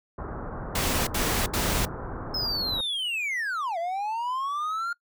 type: low-pass noise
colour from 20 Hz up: pink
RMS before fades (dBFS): -35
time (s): 0.18-2.81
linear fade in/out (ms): 5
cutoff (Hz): 1500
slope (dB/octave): 48
type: noise bursts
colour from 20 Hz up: pink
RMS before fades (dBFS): -26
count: 3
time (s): 0.75-1.854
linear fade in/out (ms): 5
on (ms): 320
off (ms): 72
type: linear two-way sweep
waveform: triangle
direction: down then up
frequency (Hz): 5210 to 657 to 1416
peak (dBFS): -25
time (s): 2.34-4.93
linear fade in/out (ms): 5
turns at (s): 3.78
effects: noise-tail reverb RT60 0.1 s tail -23 dB re dry